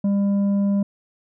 sine tone with tanh clipping, 200 Hz, G3, 35 cents sharp, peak -18 dBFS, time 0.04-0.83 s, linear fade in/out 5 ms, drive 6 dB, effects none

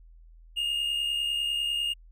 triangle tone pair together, 2770 / 2840 Hz, F7 / F7, -15 / +28 cents, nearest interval unison, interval 43 cents, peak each -34 / -25 dBFS, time 0.56-1.94 s, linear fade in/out 20 ms, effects added 41 Hz sine -49 dBFS peak until 2.11 s

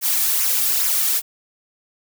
blue noise with flanger, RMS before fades -19 dBFS, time 0.01-1.22 s, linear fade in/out 50 ms, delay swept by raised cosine 0.24 to 2.04 ms, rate 2.4 Hz, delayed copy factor -0.55, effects none

